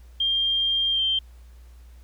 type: tone with pitch glide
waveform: sine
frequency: 3196 to 3150 Hz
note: G7 to G7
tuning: +33 to +8 cents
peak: -20 dBFS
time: 0.2-1.19 s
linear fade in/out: 5 ms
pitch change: -25 cents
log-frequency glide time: 0.91-1.02 s
effects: added 60 Hz sine -44 dBFS peak until 2.03 s + pink hiss -61 dBFS RMS until 2.03 s